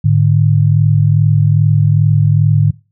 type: tone pair together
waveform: sine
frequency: 106.3 / 148.75 Hz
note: G#2 / D3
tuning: +41 / +22 cents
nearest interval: tritone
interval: 581 cents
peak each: -10 dBFS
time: 0.04-2.71 s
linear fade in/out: 10 ms
effects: noise-tail reverb RT60 0.3 s tail -21 dB re dry